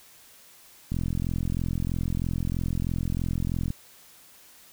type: click train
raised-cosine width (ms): 5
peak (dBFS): -16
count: 121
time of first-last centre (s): 0.92-3.704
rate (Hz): 43.1
effects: white hiss -53 dBFS RMS until 4.72 s